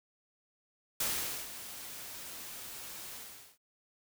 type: noise with ADSR envelope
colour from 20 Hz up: white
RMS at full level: -32 dBFS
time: 1-3.58 s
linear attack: 4 ms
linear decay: 470 ms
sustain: -13 dB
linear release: 440 ms
effects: none